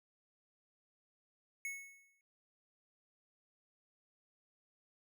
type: tone with exponential decay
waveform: square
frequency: 2200 Hz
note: C#7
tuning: 14 cents flat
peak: -38 dBFS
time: 1.65-2.21 s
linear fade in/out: 1 ms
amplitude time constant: 120 ms
effects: none